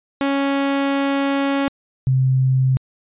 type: tone pair in turn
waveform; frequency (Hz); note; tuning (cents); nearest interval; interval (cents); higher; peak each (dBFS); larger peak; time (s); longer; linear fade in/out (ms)
sawtooth / sine; 277.2 / 130.82; C#4 / C3; 0 / 0; octave + minor second; 1300; first; -13; neither; 0.21-1.68 / 2.07-2.77; first; 0
effects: resampled to 8000 Hz